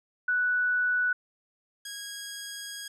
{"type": "tone pair in turn", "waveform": ["sine", "5% pulse"], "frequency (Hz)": [1480, 1645], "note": ["F#6", "G#6"], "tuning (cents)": [0, -17], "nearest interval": "major second", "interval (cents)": 183, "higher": "second", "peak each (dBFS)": -23, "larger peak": "neither", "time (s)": [[0.28, 1.13], [1.85, 2.88]], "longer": "second", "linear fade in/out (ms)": 5, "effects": ["low-pass 8000 Hz 12 dB/octave"]}